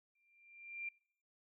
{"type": "tone with exponential growth", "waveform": "sine", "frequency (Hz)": 2377, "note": "D7", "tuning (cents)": 20, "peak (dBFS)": -38, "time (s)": [0.15, 0.89], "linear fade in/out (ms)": 5, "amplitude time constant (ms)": 160, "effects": ["noise-tail reverb RT60 0.6 s tail -24 dB re dry"]}